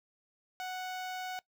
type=tone with notch filter; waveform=sawtooth; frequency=740 Hz; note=F#5; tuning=in tune; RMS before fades=-39 dBFS; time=0.6-1.39 s; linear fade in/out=0 ms; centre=10000 Hz; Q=1.1; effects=noise-tail reverb RT60 0.1 s tail -21 dB re dry